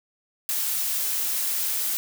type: noise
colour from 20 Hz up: blue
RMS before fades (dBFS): -26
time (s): 0.49-1.97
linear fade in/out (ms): 0
effects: none